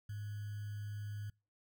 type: tone with sample-and-hold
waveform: sine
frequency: 103.83 Hz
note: G#2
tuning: in tune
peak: -40 dBFS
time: 0.09-1.3 s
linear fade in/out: 5 ms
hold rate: 1575 Hz
effects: noise-tail reverb RT60 0.3 s tail -26 dB re dry